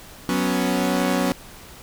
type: chord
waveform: sawtooth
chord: F# suspended fourth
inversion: none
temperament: equal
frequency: 185 / 246.9 / 277.2 Hz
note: F#3 / B3 / C#4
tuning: 0 / 0 / 0 cents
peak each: -20 dBFS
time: 0.29-1.32 s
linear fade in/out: 0 ms
effects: pink hiss -43 dBFS RMS until 1.82 s